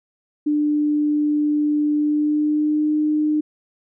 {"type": "tone with pitch glide", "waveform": "sine", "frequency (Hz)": [297.6, 303.5], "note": ["D4", "D#4"], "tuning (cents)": [23, -43], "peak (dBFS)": -16, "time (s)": [0.46, 3.41], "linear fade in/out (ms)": 10, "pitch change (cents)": 34, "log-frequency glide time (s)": [1.96, 2.92], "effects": []}